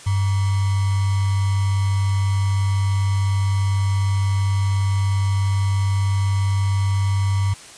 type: tone with sample-and-hold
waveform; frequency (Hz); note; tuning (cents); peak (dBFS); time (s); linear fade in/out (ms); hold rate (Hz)
sine; 98; G2; 0; -16; 0.06-7.54; 10; 1050
effects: white hiss -41 dBFS RMS until 7.77 s + resampled to 22050 Hz